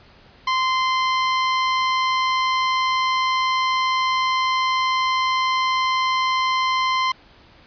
sawtooth tone, 1039 Hz, C6, 12 cents flat, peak -14 dBFS, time 0.47-7.12 s, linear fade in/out 5 ms, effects pink hiss -50 dBFS RMS until 7.66 s + resampled to 11025 Hz

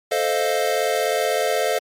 square chord, F dominant seventh, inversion first, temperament equal, 440 / 523.3 / 622.3 / 698.5 Hz, A4 / C5 / Eb5 / F5, 0 / 0 / 0 / 0 cents, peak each -25 dBFS, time 0.11-1.79 s, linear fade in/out 10 ms, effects MP3 64 kbps

